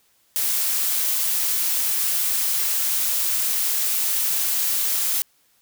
blue noise, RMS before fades -22 dBFS, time 0.36-5.22 s, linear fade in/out 0 ms, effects white hiss -62 dBFS RMS until 5.61 s

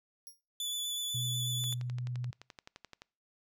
5% pulse tone with exponential decay, 5600 Hz, F8, 4 cents sharp, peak -37 dBFS, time 0.27-0.41 s, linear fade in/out 0 ms, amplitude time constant 29 ms
sawtooth tone with vibrato, 3466 Hz, A7, 27 cents flat, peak -31 dBFS, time 0.6-1.74 s, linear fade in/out 2 ms, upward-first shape sine, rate 8.1 Hz, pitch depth 14 cents each way
sine tone, 123.47 Hz, B2, in tune, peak -34 dBFS, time 1.14-2.31 s, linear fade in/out 10 ms
click train, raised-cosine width 0.2 ms, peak -30 dBFS, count 17, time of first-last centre 1.64-3.019 s, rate 11.6 Hz
effects noise-tail reverb RT60 0.4 s tail -25 dB re dry

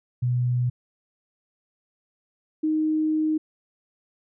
sine tone pair in turn, 123.47 / 311.1 Hz, B2 / D#4, 0 / 0 cents, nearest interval octave + major third, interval 1600 cents, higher second, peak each -20 dBFS, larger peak neither, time 0.22-0.7 / 2.63-3.38 s, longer second, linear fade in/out 10 ms, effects none

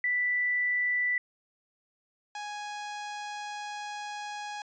sine / sawtooth tone pair in turn, 1975.5 / 830.6 Hz, B6 / G#5, 0 / 0 cents, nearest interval octave + minor third, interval 1500 cents, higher first, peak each -25 / -32 dBFS, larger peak first, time 0.04-1.18 / 2.35-4.62 s, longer second, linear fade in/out 2 ms, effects resampled to 16000 Hz

